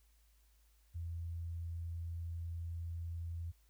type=tone; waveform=sine; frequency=84.2 Hz; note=E2; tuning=37 cents sharp; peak=-39 dBFS; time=0.94-3.52 s; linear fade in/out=20 ms; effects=added 54 Hz sine -66 dBFS peak until 3.69 s + white hiss -75 dBFS RMS until 3.69 s